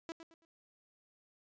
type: tone with echo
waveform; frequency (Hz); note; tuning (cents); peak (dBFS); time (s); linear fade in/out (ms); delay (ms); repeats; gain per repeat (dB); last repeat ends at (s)
sawtooth; 329.6; E4; 0; -36; 0.09-0.12; 0; 110; 3; -10; 0.45
effects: resampled to 16000 Hz